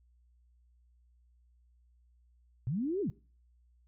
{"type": "linear two-way sweep", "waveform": "sine", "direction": "up then down", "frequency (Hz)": [110, 422.4, 110], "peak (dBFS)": -30, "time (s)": [2.67, 3.1], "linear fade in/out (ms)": 0, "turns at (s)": 3.01, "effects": ["noise-tail reverb RT60 0.4 s tail -23 dB re dry", "added 60 Hz sine -63 dBFS peak until 3.87 s"]}